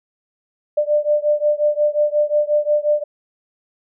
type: beating tone pair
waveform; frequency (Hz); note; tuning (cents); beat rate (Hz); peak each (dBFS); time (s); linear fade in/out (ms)
sine; 593 / 598.6; D5 / D5; +17 / +33; 5.6; -17 / -18; 0.77-3.04; 10
effects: none